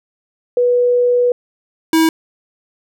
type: tone pair in turn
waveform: sine / square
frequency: 489.3 / 322.6 Hz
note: B4 / E4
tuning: -16 / -37 cents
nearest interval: perfect fifth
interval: 721 cents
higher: first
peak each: -10 dBFS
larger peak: neither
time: 0.57-1.32 / 1.93-2.09 s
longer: first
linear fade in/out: 2 ms
effects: none